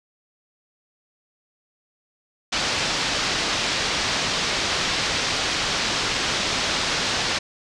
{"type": "low-pass noise", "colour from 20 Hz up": "white", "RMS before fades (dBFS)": -24, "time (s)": [2.52, 7.39], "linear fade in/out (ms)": 10, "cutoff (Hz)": 5400, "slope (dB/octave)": 24, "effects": ["resampled to 22050 Hz"]}